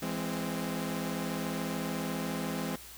sawtooth chord, E augmented, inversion none, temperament equal with one note detuned, 167.6 / 207.7 / 261.6 Hz, E3 / G#3 / B#3, +29 / 0 / 0 cents, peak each -33 / -33 / -33 dBFS, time 0.02-2.76 s, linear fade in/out 5 ms, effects added 60 Hz sine -56 dBFS peak until 2.97 s + white hiss -49 dBFS RMS until 2.97 s

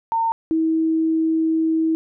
sine tone pair in turn, 910 / 321.7 Hz, A#5 / E4, -42 / -42 cents, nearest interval octave + tritone, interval 1800 cents, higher first, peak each -17 / -16 dBFS, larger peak second, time 0.12-0.32 / 0.51-1.95 s, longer second, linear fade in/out 0 ms, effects none

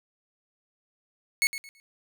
sawtooth tone with echo, 2200 Hz, C#7, 14 cents flat, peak -17 dBFS, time 1.42-1.47 s, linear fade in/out 0 ms, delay 110 ms, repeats 3, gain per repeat -12 dB, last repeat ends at 1.8 s, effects none

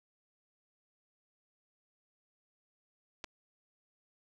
clicks, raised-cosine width 0.2 ms, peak -25 dBFS, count 2, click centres 3.241 / 3.244 s, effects none

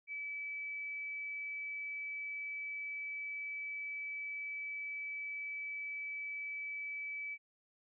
sine tone, 2299 Hz, D7, 37 cents flat, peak -39 dBFS, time 0.07-7.38 s, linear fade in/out 50 ms, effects none

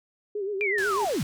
sine tone with vibrato, 400.8 Hz, G4, 38 cents sharp, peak -27 dBFS, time 0.35-1.05 s, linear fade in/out 5 ms, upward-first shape sine, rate 8.1 Hz, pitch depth 88 cents each way
sine linear sweep, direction down, 2428 to 105.9 Hz, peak -24 dBFS, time 0.61-1.23 s, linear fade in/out 0 ms
white low-pass noise, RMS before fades -39 dBFS, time 0.78-1.23 s, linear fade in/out 2 ms, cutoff 7400 Hz, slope 12 dB/octave
effects none

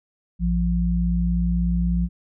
sine tone pair together, 58.27 / 174.61 Hz, A#1 / F3, 0 / 0 cents, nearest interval octave + perfect fifth, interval 1900 cents, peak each -21 dBFS, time 0.39-2.09 s, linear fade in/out 50 ms, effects none

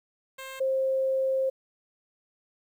10% pulse / sine tone pair in turn, 530 / 530 Hz, C5 / C5, +22 / +22 cents, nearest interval unison, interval 0 cents, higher neither, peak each -30 / -23 dBFS, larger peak second, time 0.38-0.6 / 0.6-1.5 s, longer second, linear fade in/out 10 ms, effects 10-bit

